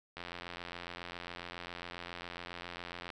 click train, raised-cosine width 0.3 ms, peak -26 dBFS, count 257, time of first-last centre 0.17-3.102 s, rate 87.3 Hz, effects none

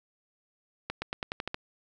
accelerating click train, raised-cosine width 0.3 ms, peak -16 dBFS, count 8, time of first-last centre 0.9-1.544 s, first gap 120 ms, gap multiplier 0.91, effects none

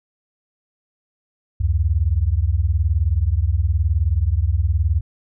sine beating tone pair, 70 / 89 Hz, C#2 / F2, +18 / +33 cents, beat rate 19 Hz, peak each -18 dBFS, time 1.6-5.01 s, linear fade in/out 10 ms, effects none

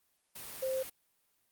sine tone in noise, 525 Hz, C5, 6 cents sharp, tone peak -31 dBFS, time 0.62-0.83 s, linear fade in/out 10 ms, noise white, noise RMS -45 dBFS, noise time 0.35-0.9 s, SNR +11 dB, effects white hiss -75 dBFS RMS until 1.51 s + Opus 32 kbps

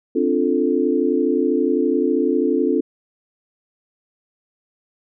sine chord, D minor seventh, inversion third, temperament equal, 261.6 / 293.7 / 349.2 / 440 Hz, C4 / D4 / F4 / A4, 0 / 0 / 0 / 0 cents, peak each -21 dBFS, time 0.15-2.81 s, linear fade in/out 10 ms, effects none

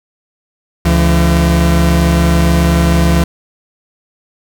40% pulse tone pair together, 71.4 / 169.82 Hz, D2 / F3, -48 / -48 cents, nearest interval octave + minor third, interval 1500 cents, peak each -10 dBFS, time 0.85-3.24 s, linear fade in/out 5 ms, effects 7-bit

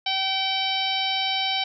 harmonic tone, 769 Hz, G5, 33 cents flat, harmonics 1 / 2 / 3 / 4 / 5 / 6 / 7, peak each -28 / -39 / -30 / -27 / -29 / -33 / -35 dBFS, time 0.06-1.64 s, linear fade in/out 5 ms, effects none

